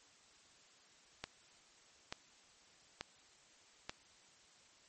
click train, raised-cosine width 0.2 ms, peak -23 dBFS, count 4, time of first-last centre 1.24-3.895 s, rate 1.13 Hz, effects white hiss -65 dBFS RMS until 4.88 s + MP3 32 kbps

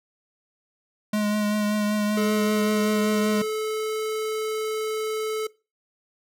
square tone with vibrato, 209.7 Hz, G#3, 17 cents sharp, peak -22 dBFS, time 1.13-3.42 s, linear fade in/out 5 ms, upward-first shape triangle, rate 5.2 Hz, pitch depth 22 cents each way
square tone with pitch glide, 430 to 434.7 Hz, A4 to A4, -40 to -21 cents, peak -26 dBFS, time 2.17-5.47 s, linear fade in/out 5 ms, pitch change +19 cents, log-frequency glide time 2.52-3.99 s
effects noise-tail reverb RT60 0.3 s tail -21 dB re dry

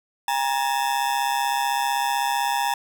40% pulse ring-modulated tone, 877 Hz, A5, 6 cents flat, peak -17 dBFS, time 0.28-2.74 s, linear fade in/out 2 ms, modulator 67.9 Hz, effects 8-bit

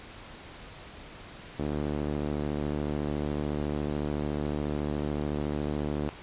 sawtooth tone with band-pass filter, 73.9 Hz, D2, 11 cents sharp, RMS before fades -31 dBFS, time 1.59-6.09 s, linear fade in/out 0 ms, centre 330 Hz, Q 1, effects pink hiss -46 dBFS RMS until 6.22 s + resampled to 8000 Hz

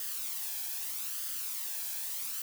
blue noise with flanger, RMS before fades -37 dBFS, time 0-2.42 s, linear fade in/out 2 ms, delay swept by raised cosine 0.62 to 1.24 ms, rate 0.8 Hz, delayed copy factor +0.55, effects none

